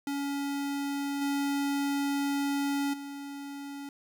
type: tone with level steps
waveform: square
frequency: 281.4 Hz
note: C#4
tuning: 26 cents sharp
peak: -31 / -28 / -39 dBFS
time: 0.07-3.89 s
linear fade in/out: 2 ms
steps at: 1.21 / 2.93 s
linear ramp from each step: 10 ms
effects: 11-bit